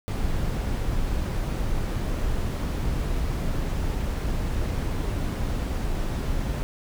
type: noise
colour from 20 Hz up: brown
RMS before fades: -26 dBFS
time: 0.08-6.63 s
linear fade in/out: 0 ms
effects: none